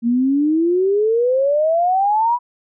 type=exponential sweep; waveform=sine; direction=up; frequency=229.1 to 989 Hz; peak=-13 dBFS; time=0.02-2.39 s; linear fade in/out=50 ms; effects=none